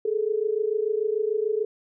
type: tone pair together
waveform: sine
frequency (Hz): 417 / 443.8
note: G#4 / A4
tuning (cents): +7 / +15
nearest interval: minor second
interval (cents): 108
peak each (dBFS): -25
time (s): 0.05-1.65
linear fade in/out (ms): 5
effects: none